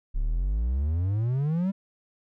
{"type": "exponential sweep", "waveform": "triangle", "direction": "up", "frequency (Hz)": [32.79, 200], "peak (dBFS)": -21, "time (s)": [0.14, 1.72], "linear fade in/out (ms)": 20, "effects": []}